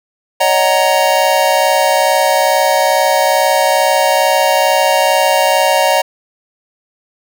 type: chord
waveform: square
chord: D# minor seventh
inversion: third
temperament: just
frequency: 560 / 622.3 / 746.7 / 933.4 Hz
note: C#5 / D#5 / F#5 / A#5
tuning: +18 / 0 / +16 / +2 cents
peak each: -16 dBFS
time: 0.4-6.02 s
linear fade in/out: 10 ms
effects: none